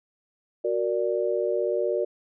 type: chord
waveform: sine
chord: Gb augmented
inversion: none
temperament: equal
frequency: 370 / 466.2 / 587.3 Hz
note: Gb4 / Bb4 / D5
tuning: 0 / 0 / 0 cents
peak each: -27 dBFS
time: 0.64-2.05 s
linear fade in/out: 10 ms
effects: none